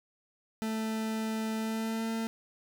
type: tone with pitch glide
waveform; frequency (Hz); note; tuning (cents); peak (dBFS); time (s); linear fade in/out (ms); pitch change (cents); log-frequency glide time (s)
40% pulse; 220.5 to 225; A3 to A3; +4 to +39; -30; 0.62-2.27; 0; +35; 1.57-2.1
effects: none